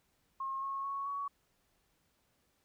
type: tone with pitch steps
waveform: sine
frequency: 1076 / 1091.7 / 1107.5 / 1123.6 Hz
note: C6 / C#6 / C#6 / C#6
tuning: +48 / -27 / -2 / +23 cents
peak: -35 dBFS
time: 0.4-1.28 s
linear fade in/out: 5 ms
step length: 220 ms
effects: pink hiss -75 dBFS RMS until 2.64 s